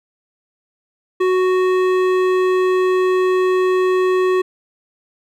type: tone with hard clipping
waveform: sine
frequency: 370 Hz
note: F#4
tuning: in tune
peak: -15 dBFS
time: 1.2-4.42 s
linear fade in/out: 10 ms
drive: 13 dB
effects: none